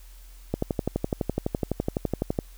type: click train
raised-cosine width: 2 ms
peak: -11 dBFS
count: 23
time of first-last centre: 0.54-2.389 s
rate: 11.9 Hz
effects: added 42 Hz sine -44 dBFS peak until 2.57 s + white hiss -56 dBFS RMS until 2.57 s